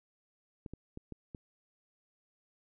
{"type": "clicks", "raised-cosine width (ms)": 3, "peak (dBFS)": -30, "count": 5, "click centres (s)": [0.662, 0.736, 0.974, 1.123, 1.348], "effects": []}